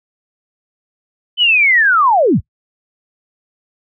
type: linear sweep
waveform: sine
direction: down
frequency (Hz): 3057 to 43.65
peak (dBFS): -8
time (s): 1.37-2.41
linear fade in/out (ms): 50
effects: noise-tail reverb RT60 0.1 s tail -22 dB re dry